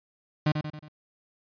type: tone with echo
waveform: 35% pulse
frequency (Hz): 152.1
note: D#3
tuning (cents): -39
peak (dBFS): -19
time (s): 0.46-0.52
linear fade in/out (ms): 5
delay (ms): 91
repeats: 4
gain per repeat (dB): -6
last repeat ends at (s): 0.884
effects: resampled to 11025 Hz